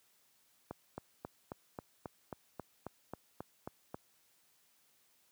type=click train; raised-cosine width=1 ms; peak=-27 dBFS; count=13; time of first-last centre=0.71-3.945 s; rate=3.71 Hz; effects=white hiss -71 dBFS RMS until 5.31 s + high-pass 80 Hz 12 dB/octave